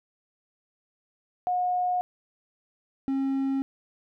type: tone pair in turn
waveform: sine / triangle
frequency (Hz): 723 / 270.3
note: F#5 / C#4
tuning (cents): -40 / -44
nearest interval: octave + perfect fourth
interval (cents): 1704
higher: first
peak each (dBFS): -23 / -22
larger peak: second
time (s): 1.47-2.01 / 3.08-3.62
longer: neither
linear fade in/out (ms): 0
effects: none